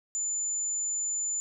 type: tone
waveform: sine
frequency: 7040 Hz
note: A8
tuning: in tune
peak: -28 dBFS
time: 0.15-1.4 s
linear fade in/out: 0 ms
effects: none